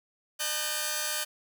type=tone cluster; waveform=5% pulse; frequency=605 / 869 / 942 / 1512 / 1575 Hz; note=D#5 / A5 / A#5 / F#6 / G6; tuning=-49 / -22 / +18 / +37 / +8 cents; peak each=-23 / -29 / -29 / -23 / -23 dBFS; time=0.39-1.25 s; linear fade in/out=20 ms; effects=none